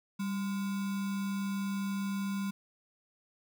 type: tone with sample-and-hold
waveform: sine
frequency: 196.8 Hz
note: G3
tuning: 7 cents sharp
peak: -31 dBFS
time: 0.19-2.51 s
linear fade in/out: 10 ms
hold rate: 1225 Hz
effects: none